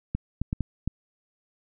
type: clicks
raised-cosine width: 5 ms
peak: -14 dBFS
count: 5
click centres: 0.15 / 0.416 / 0.529 / 0.607 / 0.876 s
effects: none